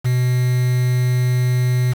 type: tone with quantisation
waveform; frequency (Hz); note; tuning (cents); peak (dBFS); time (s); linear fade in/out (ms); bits
triangle; 125; B2; +21; -12; 0.04-1.94; 20; 5
effects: none